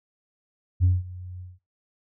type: tone with ADSR envelope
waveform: sine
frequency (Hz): 90.6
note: F#2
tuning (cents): -36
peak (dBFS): -13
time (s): 0.8-1.59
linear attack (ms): 38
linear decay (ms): 190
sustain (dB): -22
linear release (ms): 190
effects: noise-tail reverb RT60 0.3 s tail -20 dB re dry + tanh soft clip ceiling -13 dBFS